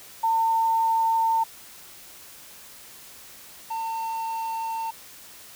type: tone pair in turn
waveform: sine / triangle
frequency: 903 / 903 Hz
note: A5 / A5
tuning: +45 / +45 cents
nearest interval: unison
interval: 0 cents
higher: neither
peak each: -19 / -25 dBFS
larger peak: first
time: 0.23-1.44 / 3.7-4.91 s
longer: neither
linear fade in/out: 10 ms
effects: white hiss -46 dBFS RMS until 5.55 s